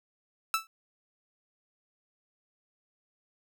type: tone with exponential decay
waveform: sawtooth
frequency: 1318.5 Hz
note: E6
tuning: in tune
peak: -18 dBFS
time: 0.54-0.67 s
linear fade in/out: 1 ms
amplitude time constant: 28 ms
effects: none